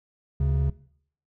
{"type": "tone pair together", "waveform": "triangle", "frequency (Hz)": [72.2, 136.3], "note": ["D2", "C#3"], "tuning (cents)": [-29, -29], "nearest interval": "major seventh", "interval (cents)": 1100, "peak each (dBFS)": [-21, -22], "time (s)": [0.4, 0.7], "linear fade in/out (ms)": 5, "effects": ["noise-tail reverb RT60 0.6 s tail -19 dB re dry"]}